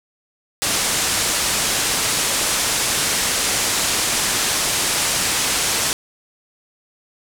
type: low-pass noise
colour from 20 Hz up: white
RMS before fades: -20 dBFS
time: 0.62-5.93 s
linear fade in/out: 0 ms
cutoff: 10000 Hz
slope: 24 dB/octave
effects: none